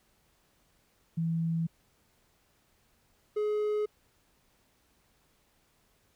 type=tone pair in turn; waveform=sine / triangle; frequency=164.81 / 421.6 Hz; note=E3 / G#4; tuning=0 / +26 cents; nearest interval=octave + major third; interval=1626 cents; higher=second; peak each=-27 / -25 dBFS; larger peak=second; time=1.17-1.67 / 3.36-3.86 s; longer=neither; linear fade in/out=10 ms; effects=pink hiss -69 dBFS RMS until 6.15 s